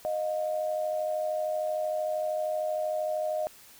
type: tone pair together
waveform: sine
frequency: 620 / 713 Hz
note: D#5 / F5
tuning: -6 / +36 cents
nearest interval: major second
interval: 242 cents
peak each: -28 / -34 dBFS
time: 0.05-3.47 s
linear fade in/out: 0 ms
effects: white hiss -53 dBFS RMS until 3.79 s